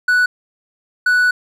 triangle tone pair in turn, 1480 / 1480 Hz, F#6 / F#6, 0 / 0 cents, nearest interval unison, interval 0 cents, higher neither, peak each -9 dBFS, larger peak neither, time 0.08-0.26 / 1.06-1.31 s, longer second, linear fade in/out 5 ms, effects none

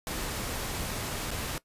pink noise with dropouts, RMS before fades -34 dBFS, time 0.07-1.58 s, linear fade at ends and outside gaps 1 ms, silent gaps 1.307-1.313 s, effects noise-tail reverb RT60 0.1 s tail -19 dB re dry + resampled to 32000 Hz

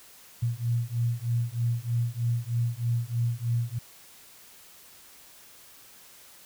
sine beating tone pair, 116.7 / 119.9 Hz, A#2 / A#2, +2 / +49 cents, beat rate 3.2 Hz, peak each -28 dBFS, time 0.42-3.79 s, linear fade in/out 10 ms, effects white hiss -52 dBFS RMS until 6.45 s

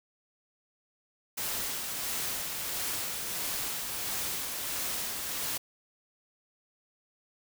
white noise with tremolo, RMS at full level -33 dBFS, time 1.37-5.58 s, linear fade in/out 10 ms, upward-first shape sine, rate 1.5 Hz, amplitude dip 30%, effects none

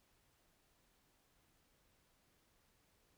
silence, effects pink hiss -75 dBFS RMS until 3.17 s

